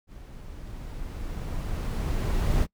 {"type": "noise with level ramp", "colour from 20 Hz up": "brown", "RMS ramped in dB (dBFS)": [-44, -22], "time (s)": [0.07, 2.67], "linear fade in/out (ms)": 50, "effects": ["noise-tail reverb RT60 0.1 s tail -24 dB re dry"]}